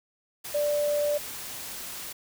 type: tone in noise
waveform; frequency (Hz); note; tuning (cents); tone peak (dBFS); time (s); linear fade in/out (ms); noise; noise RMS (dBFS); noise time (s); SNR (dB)
sine; 587.3; D5; 0; -23; 0.54-1.18; 10; white; -38; 0.44-2.13; +12
effects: none